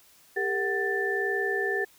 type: tone cluster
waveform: sine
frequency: 397.2 / 458.8 / 747 / 1769 Hz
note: G4 / A#4 / F#5 / A6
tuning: +23 / -28 / +16 / +9 cents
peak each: -29 / -34 / -36 / -28 dBFS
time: 0.36-1.85 s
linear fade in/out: 10 ms
effects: white hiss -58 dBFS RMS until 1.98 s